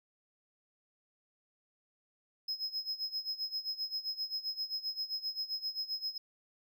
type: tone with tremolo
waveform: triangle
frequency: 5120 Hz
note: D#8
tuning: 49 cents sharp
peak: -31 dBFS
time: 2.48-6.18 s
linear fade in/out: 5 ms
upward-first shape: sine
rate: 7.6 Hz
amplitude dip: 85%
effects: none